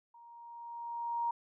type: tone with level ramp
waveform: sine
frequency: 939 Hz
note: A#5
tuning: 12 cents sharp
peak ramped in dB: -54 to -29 dBFS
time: 0.14-1.31 s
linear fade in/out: 5 ms
effects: none